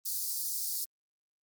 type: high-pass noise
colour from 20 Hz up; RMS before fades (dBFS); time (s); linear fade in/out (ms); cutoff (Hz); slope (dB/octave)
white; -34; 0.05-0.85; 10; 4400; 48
effects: Opus 32 kbps